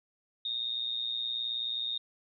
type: tone with amplitude modulation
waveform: sine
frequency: 3696 Hz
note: A#7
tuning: 16 cents flat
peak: -28 dBFS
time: 0.45-1.98 s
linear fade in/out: 5 ms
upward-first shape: sine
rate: 119 Hz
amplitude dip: 70%
effects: none